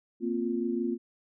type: chord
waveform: sine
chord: Bb suspended second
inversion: none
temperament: equal with one note detuned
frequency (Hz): 233.1 / 259.1 / 349.2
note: Bb3 / C4 / F4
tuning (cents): 0 / -17 / 0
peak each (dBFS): -31 / -33 / -31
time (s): 0.2-0.98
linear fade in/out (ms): 50
effects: none